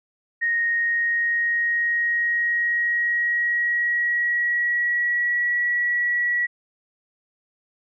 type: tone with pitch glide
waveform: sine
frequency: 1864 to 1932 Hz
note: A#6 to B6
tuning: -1 to -39 cents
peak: -19 dBFS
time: 0.41-6.47 s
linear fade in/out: 20 ms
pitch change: +62 cents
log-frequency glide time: 0.7-5.58 s
effects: none